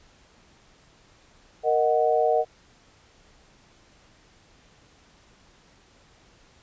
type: chord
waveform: sine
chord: D# minor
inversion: second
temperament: equal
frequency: 466.2 / 622.3 / 740 Hz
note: A#4 / D#5 / F#5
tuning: 0 / 0 / 0 cents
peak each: -23 dBFS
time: 1.63-2.45 s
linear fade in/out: 50 ms
effects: pink hiss -57 dBFS RMS until 6.62 s + resampled to 16000 Hz